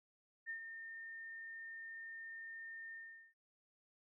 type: tone with ADSR envelope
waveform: sine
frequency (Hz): 1817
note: A#6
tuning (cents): -45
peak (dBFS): -40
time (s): 0.46-3.34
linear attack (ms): 36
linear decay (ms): 98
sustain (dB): -7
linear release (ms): 410
effects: none